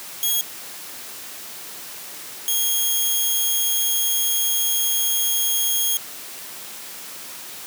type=tone pair in turn; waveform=5% pulse; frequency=3303 / 3265 Hz; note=G#7 / G#7; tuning=-10 / -30 cents; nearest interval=unison; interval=20 cents; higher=first; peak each=-10 dBFS; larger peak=neither; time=0.23-0.41 / 2.48-5.97 s; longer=second; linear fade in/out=0 ms; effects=white hiss -36 dBFS RMS until 7.66 s + high-pass 150 Hz 12 dB/octave